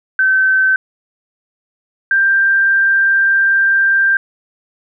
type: tone pair in turn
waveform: sine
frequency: 1538 / 1581.2 Hz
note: G6 / G6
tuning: -33 / +15 cents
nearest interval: unison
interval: 48 cents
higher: second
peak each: -9 dBFS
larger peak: neither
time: 0.19-0.76 / 2.11-4.17 s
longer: second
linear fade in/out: 2 ms
effects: none